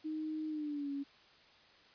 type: tone with pitch glide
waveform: sine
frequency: 311.1 to 280.4 Hz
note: D#4 to C#4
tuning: 0 to +20 cents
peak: -36 dBFS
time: 0.04-1.04 s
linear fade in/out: 20 ms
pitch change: -180 cents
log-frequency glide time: 0.48-0.91 s
effects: white hiss -62 dBFS RMS until 1.94 s + resampled to 11025 Hz